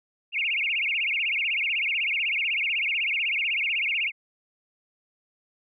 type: tone with vibrato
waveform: sine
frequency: 2457 Hz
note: D#7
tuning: 22 cents flat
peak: -23 dBFS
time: 0.32-4.12 s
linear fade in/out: 50 ms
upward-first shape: sine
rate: 16 Hz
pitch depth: 250 cents each way
effects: none